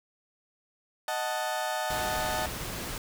30% pulse chord, D# diminished, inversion none, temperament equal, 622.3 / 740 / 880 Hz, D#5 / F#5 / A5, 0 / 0 / 0 cents, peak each -31 dBFS, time 1.08-2.46 s, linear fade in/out 2 ms
pink noise, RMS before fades -36 dBFS, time 1.9-2.98 s, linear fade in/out 2 ms
effects none

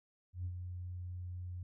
sine tone with ADSR envelope, 89.6 Hz, F2, 45 cents sharp, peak -34 dBFS, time 0.33-1.63 s, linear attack 120 ms, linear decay 63 ms, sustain -6 dB, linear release 3 ms, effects tanh soft clip ceiling -32 dBFS

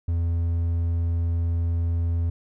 triangle tone, 84.4 Hz, E2, 41 cents sharp, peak -19 dBFS, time 0.08-2.3 s, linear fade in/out 5 ms, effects none

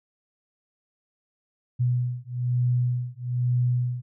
sine beating tone pair, 122.9 / 124 Hz, B2 / B2, -8 / +7 cents, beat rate 1.1 Hz, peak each -25 / -25 dBFS, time 1.79-4.02 s, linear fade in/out 20 ms, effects none

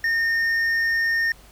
triangle tone with hard clipping, 1829 Hz, A#6, 33 cents flat, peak -20 dBFS, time 0.04-1.32 s, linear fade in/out 2 ms, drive 7 dB, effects added 50 Hz sine -48 dBFS peak until 1.51 s + pink hiss -51 dBFS RMS until 1.51 s

